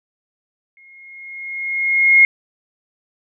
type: tone with exponential growth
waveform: sine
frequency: 2150 Hz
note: C7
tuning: 47 cents sharp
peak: -5 dBFS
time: 0.77-2.25 s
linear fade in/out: 1 ms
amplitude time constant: 320 ms
effects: none